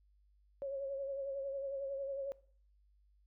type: tone with vibrato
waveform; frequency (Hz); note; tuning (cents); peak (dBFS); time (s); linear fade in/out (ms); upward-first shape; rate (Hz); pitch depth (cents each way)
sine; 549; C#5; -17; -37; 0.62-2.32; 0; sine; 11; 39
effects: noise-tail reverb RT60 0.5 s tail -20 dB re dry + added 50 Hz sine -66 dBFS peak until 3.26 s